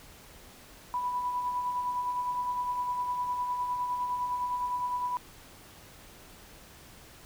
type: tone with tremolo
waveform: sine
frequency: 987.8 Hz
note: B5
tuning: in tune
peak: -27 dBFS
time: 0.94-5.17 s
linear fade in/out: 0 ms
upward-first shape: sine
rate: 9.8 Hz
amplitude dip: 40%
effects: pink hiss -52 dBFS RMS until 7.25 s